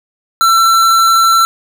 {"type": "tone with hard clipping", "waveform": "sine", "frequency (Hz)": 1344, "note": "E6", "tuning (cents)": 33, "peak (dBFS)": -8, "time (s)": [0.41, 1.45], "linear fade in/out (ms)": 0, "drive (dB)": 18, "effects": []}